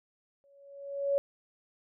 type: tone with exponential growth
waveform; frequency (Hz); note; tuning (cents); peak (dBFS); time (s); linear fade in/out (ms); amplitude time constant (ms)
sine; 560; C#5; +18; -22; 0.44-1.18; 0; 160
effects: none